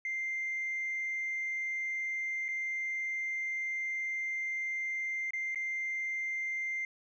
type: tone with dropouts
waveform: sine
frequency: 2093 Hz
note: C7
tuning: in tune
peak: -31 dBFS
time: 0.05-6.85 s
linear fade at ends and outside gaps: 2 ms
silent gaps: 2.483-2.487 / 5.307-5.334 / 5.547-5.557 s
effects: tanh soft clip ceiling -29 dBFS